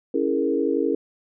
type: chord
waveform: sine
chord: A# half-diminished seventh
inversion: first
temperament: equal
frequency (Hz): 277.2 / 329.6 / 415.3 / 466.2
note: C#4 / E4 / G#4 / A#4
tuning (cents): 0 / 0 / 0 / 0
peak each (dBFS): -25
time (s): 0.14-0.95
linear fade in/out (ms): 5
effects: none